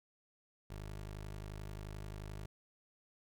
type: tone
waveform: 20% pulse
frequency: 51.4 Hz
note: G#1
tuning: 17 cents flat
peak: -39 dBFS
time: 0.7-2.46 s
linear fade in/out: 5 ms
effects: none